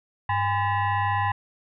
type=tone with frequency modulation; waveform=sine; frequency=100.4 Hz; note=G2; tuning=42 cents sharp; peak=-21 dBFS; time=0.29-1.32 s; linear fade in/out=5 ms; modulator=915 Hz; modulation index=1.6; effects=none